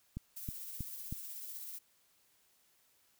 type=click train; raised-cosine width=5 ms; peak=-27 dBFS; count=4; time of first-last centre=0.17-1.125 s; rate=3.14 Hz
type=noise with tremolo; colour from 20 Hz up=violet; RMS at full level=-44 dBFS; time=0.36-1.79 s; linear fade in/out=10 ms; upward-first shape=triangle; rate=16 Hz; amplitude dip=35%
effects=white hiss -71 dBFS RMS until 3.19 s